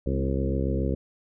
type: harmonic tone with a mistuned harmonic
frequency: 67.2 Hz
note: C2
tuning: 47 cents sharp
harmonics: 1 / 2 / 3 / 4 / 5 / 6 / 7 / 8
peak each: -27 / -30 / -32 / -33 / -34 / -35 / -35 / -36 dBFS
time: 0.06-0.95 s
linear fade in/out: 5 ms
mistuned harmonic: 4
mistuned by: -23 cents
effects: none